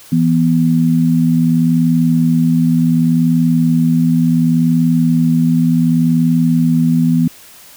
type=tone pair together; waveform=sine; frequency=164.81 / 245.5 Hz; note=E3 / B3; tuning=0 / -10 cents; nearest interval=perfect fifth; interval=690 cents; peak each=-12 dBFS; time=0.12-7.28 s; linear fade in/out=5 ms; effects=white hiss -40 dBFS RMS until 7.76 s